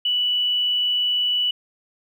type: tone with tanh clipping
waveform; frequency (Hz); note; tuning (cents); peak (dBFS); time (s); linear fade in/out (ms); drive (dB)
triangle; 2958; F#7; -1; -18; 0.05-1.51; 5; 2
effects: none